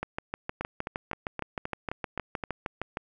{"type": "two click trains", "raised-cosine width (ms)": 0.5, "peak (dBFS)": [-17, -16], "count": [8, 20], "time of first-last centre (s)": [[0.61, 2.438], [0.03, 2.971]], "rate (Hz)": [3.83, 6.46], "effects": []}